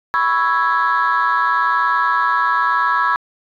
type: chord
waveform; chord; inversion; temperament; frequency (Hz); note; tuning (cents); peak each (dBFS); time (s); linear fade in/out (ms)
sine; C# minor seventh; third; equal; 987.8 / 1108.7 / 1318.5 / 1661.2; B5 / C#6 / E6 / G#6; 0 / 0 / 0 / 0; -18; 0.14-3.16; 0
effects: tanh soft clip ceiling -8 dBFS